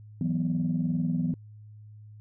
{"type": "chord", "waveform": "sine", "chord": "E suspended second", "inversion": "none", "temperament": "equal", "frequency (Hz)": [164.81, 185, 246.9], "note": ["E3", "F#3", "B3"], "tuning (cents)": [0, 0, 0], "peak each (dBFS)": [-27, -30, -29], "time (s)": [0.21, 1.34], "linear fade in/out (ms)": 2, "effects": ["tanh soft clip ceiling -17 dBFS", "added 106 Hz sine -45 dBFS peak until 2.2 s"]}